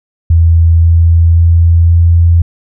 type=tone with pitch steps; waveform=sine; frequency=82.9 / 83.48 / 84.06 / 84.64 Hz; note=E2 / E2 / E2 / E2; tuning=+10 / +22 / +34 / +46 cents; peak=-3 dBFS; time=0.3-2.42 s; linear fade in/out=5 ms; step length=530 ms; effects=none